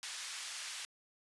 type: band-pass noise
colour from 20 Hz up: white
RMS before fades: -44 dBFS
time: 0.03-0.85 s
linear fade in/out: 0 ms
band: 1400 to 6900 Hz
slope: 12 dB/octave
effects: resampled to 24000 Hz